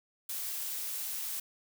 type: noise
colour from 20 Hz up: blue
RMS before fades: -37 dBFS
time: 0.29-1.4 s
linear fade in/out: 5 ms
effects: none